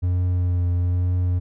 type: tone with vibrato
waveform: triangle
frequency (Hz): 89.1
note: F2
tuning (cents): +35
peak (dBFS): -16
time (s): 0.02-1.4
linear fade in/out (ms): 20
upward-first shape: triangle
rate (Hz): 1.1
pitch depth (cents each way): 23
effects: none